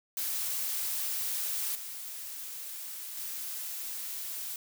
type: noise with level steps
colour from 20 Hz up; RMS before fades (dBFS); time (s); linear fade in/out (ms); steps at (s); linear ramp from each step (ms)
blue; -33 / -41 / -38; 0.17-4.56; 2; 1.75 / 3.17; 2
effects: none